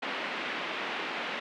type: band-pass noise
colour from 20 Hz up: white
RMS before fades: -35 dBFS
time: 0.02-1.4 s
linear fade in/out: 10 ms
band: 210 to 2900 Hz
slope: 24 dB/octave
effects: none